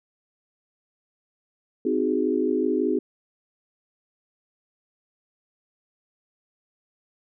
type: chord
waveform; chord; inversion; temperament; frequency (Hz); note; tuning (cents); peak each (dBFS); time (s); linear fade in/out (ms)
sine; Ab dominant seventh; first; equal with one note detuned; 258.3 / 311.1 / 370 / 415.3; C4 / Eb4 / Gb4 / Ab4; -22 / 0 / 0 / 0; -26; 1.85-2.99; 5
effects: none